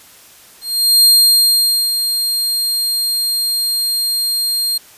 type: tone with ADSR envelope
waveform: sawtooth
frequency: 4200 Hz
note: C8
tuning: 6 cents sharp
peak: -3 dBFS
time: 0.61-4.78 s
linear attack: 430 ms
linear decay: 870 ms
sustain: -9 dB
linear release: 7 ms
effects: white hiss -43 dBFS RMS until 4.97 s + resampled to 32000 Hz